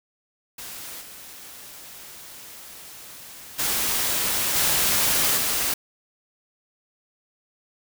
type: noise with level steps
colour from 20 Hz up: white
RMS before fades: -37 / -42 / -24 / -21 / -24 dBFS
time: 0.58-5.74 s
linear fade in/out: 5 ms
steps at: 1 / 3.58 / 4.54 / 5.36 s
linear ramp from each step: 20 ms
effects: none